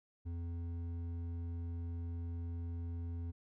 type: tone with hard clipping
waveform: triangle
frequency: 85.1 Hz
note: F2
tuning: 44 cents flat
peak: -40 dBFS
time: 0.25-3.32 s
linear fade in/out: 20 ms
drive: 11 dB
effects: none